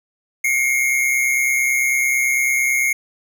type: tone pair together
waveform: square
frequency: 2148 / 2277 Hz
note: C7 / C#7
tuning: +45 / +46 cents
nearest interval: minor second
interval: 101 cents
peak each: -17 / -24 dBFS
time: 0.44-2.93 s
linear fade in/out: 5 ms
effects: none